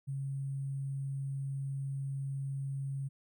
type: tone with sample-and-hold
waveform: sine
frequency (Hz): 136.9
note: C#3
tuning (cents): -21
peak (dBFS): -34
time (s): 0.07-3.09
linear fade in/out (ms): 20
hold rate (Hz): 8820
effects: none